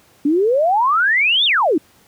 sine exponential two-way sweep, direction up then down, 277.2 to 3723 to 277.2 Hz, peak -12 dBFS, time 0.25-1.78 s, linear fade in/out 5 ms, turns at 1.45 s, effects pink hiss -52 dBFS RMS until 2.07 s + high-pass 80 Hz 12 dB/octave

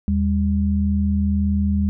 sine tone pair together, 79.3 / 200.9 Hz, D#2 / G3, +33 / +43 cents, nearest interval octave + major third, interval 1610 cents, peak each -19 dBFS, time 0.08-1.89 s, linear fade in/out 0 ms, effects none

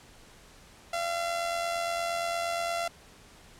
sawtooth tone with amplitude modulation, 682 Hz, F5, 41 cents flat, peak -23 dBFS, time 0.93-2.88 s, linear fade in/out 5 ms, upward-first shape sine, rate 88.6 Hz, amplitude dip 45%, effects pink hiss -54 dBFS RMS until 3.59 s + low-pass 10000 Hz 12 dB/octave

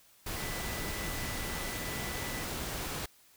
sine tone in noise, 1985 Hz, B6, 8 cents sharp, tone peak -44 dBFS, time 0.36-2.44 s, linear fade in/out 5 ms, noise pink, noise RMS -37 dBFS, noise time 0.26-3.06 s, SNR -10 dB, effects white hiss -62 dBFS RMS until 3.36 s

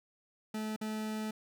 40% pulse tone with dropouts, 216.5 Hz, A3, 28 cents flat, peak -34 dBFS, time 0.54-1.31 s, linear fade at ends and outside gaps 5 ms, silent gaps 0.763-0.812 s, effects none

